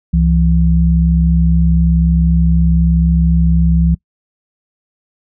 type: tone pair together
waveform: sine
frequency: 66.47 / 167.5 Hz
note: C2 / E3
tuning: +28 / +28 cents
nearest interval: octave + major third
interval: 1600 cents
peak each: -11 dBFS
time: 0.13-3.95 s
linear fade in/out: 10 ms
effects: noise-tail reverb RT60 0.1 s tail -24 dB re dry